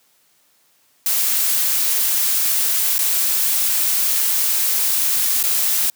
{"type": "noise with dropouts", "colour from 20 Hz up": "blue", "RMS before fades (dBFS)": -18, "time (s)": [1.06, 5.9], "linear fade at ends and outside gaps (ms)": 2, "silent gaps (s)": [[2.982, 2.989], [5.43, 5.437]], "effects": ["white hiss -59 dBFS RMS until 5.95 s", "high-pass 100 Hz 12 dB/octave"]}